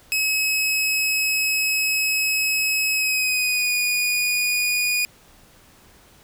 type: tone with pitch glide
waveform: sawtooth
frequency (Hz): 2564 to 2458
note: E7 to D#7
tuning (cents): -49 to -22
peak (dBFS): -16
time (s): 0.12-5.05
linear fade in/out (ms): 0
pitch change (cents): -73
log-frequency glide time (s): 2.93-3.74
effects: pink hiss -52 dBFS RMS until 6.23 s